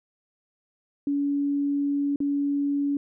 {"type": "tone with dropouts", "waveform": "sine", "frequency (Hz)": 284, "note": "C#4", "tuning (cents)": 42, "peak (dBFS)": -22, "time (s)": [1.07, 2.97], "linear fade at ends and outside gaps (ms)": 2, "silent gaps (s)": [2.16, 2.203], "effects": []}